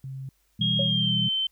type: tone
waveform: sine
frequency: 133.7 Hz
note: C3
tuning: 38 cents sharp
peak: -33 dBFS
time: 0.04-0.29 s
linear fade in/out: 2 ms
type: chord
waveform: sine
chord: E minor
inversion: second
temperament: just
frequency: 123.61 / 164.81 / 197.78 Hz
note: B2 / E3 / G3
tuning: +2 / 0 / +16 cents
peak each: -29 dBFS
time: 0.59-1.29 s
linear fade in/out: 10 ms
type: tone with pitch glide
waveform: sine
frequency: 3261 to 3089 Hz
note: G#7 to G7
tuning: -32 to -26 cents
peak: -23 dBFS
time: 0.61-1.47 s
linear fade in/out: 5 ms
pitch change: -94 cents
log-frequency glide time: 0.83-1.16 s
type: tone with exponential decay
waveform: sine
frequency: 554.4 Hz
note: C#5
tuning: in tune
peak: -24 dBFS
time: 0.79-0.97 s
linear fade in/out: 5 ms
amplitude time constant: 37 ms
effects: added 50 Hz sine -69 dBFS peak until 1.51 s + white hiss -69 dBFS RMS until 1.51 s